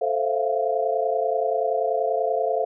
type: chord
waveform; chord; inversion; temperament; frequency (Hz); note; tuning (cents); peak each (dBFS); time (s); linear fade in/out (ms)
sine; F major seventh; first; equal with one note detuned; 440 / 523.3 / 668.1 / 698.5; A4 / C5 / E5 / F5; 0 / 0 / +23 / 0; -26; 0.01-2.65; 10
effects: none